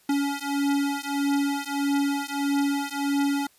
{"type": "beating tone pair", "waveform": "square", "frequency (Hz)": [281.1, 282.7], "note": ["C#4", "C#4"], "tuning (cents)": [24, 34], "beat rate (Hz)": 1.6, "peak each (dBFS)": -27, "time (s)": [0.09, 3.47], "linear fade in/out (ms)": 5, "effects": ["white hiss -60 dBFS RMS until 3.58 s", "resampled to 32000 Hz"]}